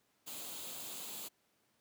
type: noise with comb filter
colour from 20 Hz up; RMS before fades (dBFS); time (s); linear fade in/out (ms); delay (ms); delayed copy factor
white; -45; 0.26-1.29; 20; 0.27; +0.55
effects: pink hiss -75 dBFS RMS until 1.8 s + high-pass 150 Hz 12 dB/octave